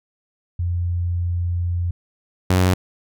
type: tone pair in turn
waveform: sine / sawtooth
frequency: 87.31 / 91.97 Hz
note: F2 / F#2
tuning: 0 / -10 cents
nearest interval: minor second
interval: 90 cents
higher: second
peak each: -19 / -10 dBFS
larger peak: second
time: 0.59-1.91 / 2.5-2.74 s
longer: first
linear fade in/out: 5 ms
effects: none